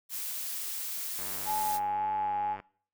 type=noise; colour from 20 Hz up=blue; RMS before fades=-36 dBFS; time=0.09-1.8 s; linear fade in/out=50 ms
type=click train; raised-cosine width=0.5 ms; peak=-29 dBFS; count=139; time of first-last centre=1.19-2.601 s; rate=97.8 Hz
type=tone with vibrato; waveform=sine; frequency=843 Hz; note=G#5; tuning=26 cents sharp; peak=-28 dBFS; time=1.45-2.57 s; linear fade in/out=50 ms; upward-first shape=sine; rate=1.9 Hz; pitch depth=22 cents each way
effects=noise-tail reverb RT60 0.5 s tail -21 dB re dry